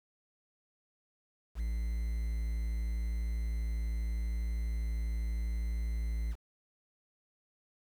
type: tone with quantisation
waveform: triangle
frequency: 56.2 Hz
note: A1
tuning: 37 cents sharp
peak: -29 dBFS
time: 1.55-6.36 s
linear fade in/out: 50 ms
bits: 9
effects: none